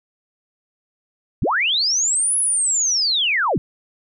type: linear two-way sweep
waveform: sine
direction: up then down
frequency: 38.89 to 10548 to 95 Hz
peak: -16 dBFS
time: 1.42-3.58 s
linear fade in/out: 0 ms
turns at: 2.38 s
effects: none